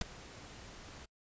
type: noise with ADSR envelope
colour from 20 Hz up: pink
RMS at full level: -30 dBFS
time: 0.01-1.06 s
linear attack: 5 ms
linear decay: 9 ms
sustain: -21 dB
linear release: 13 ms
effects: noise-tail reverb RT60 0.1 s tail -25 dB re dry + resampled to 16000 Hz